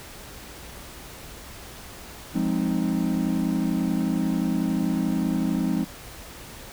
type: chord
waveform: triangle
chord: F minor seventh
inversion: none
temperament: equal with one note detuned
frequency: 176.54 / 207.7 / 261.6 / 311.1 Hz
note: F3 / Ab3 / C4 / Eb4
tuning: +19 / 0 / 0 / 0 cents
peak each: -25 / -25 / -25 / -27 dBFS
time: 2.34-5.85 s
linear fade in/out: 20 ms
effects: added 60 Hz sine -49 dBFS peak until 6.72 s + pink hiss -42 dBFS RMS until 6.72 s